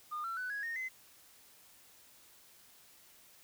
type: tone with pitch steps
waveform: sine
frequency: 1217 / 1350.3 / 1498.3 / 1662.5 / 1844.6 / 2047 Hz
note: D#6 / E6 / F#6 / G#6 / A#6 / C7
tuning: -39 / +41 / +21 / +1 / -19 / -38 cents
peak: -35 dBFS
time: 0.11-0.89 s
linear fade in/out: 20 ms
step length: 130 ms
effects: tanh soft clip ceiling -33 dBFS + white hiss -61 dBFS RMS until 3.43 s